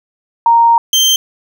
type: tone pair in turn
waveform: sine / 30% pulse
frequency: 930 / 3139 Hz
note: A#5 / G7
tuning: -4 / +2 cents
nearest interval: octave + major sixth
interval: 2106 cents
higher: second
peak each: -5 dBFS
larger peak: neither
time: 0.46-0.78 / 0.93-1.16 s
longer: first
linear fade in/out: 2 ms
effects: none